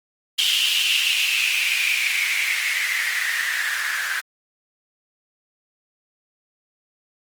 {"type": "noise with band-pass filter sweep", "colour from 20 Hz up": "blue", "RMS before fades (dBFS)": -22, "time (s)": [0.38, 4.21], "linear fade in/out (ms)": 10, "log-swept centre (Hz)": [3100, 1600], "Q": 7.2, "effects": ["Opus 32 kbps"]}